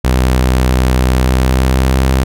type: tone with pitch glide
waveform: sawtooth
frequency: 63.5 to 65.55 Hz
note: B1 to C2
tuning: +49 to +4 cents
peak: -5 dBFS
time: 0.04-2.24 s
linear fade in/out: 10 ms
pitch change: +55 cents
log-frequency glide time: 1.13-2.06 s
effects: none